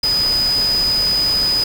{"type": "tone in noise", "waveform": "sine", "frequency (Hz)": 4983, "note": "D#8", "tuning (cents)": 2, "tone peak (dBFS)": -14, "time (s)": [0.03, 1.64], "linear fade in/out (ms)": 5, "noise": "pink", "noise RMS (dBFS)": -27, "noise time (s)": [0.03, 1.64], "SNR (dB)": 10, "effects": []}